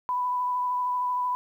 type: tone with vibrato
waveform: sine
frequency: 993 Hz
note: B5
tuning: 9 cents sharp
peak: -24 dBFS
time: 0.09-1.35 s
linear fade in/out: 0 ms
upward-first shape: sine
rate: 13 Hz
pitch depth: 14 cents each way
effects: 10-bit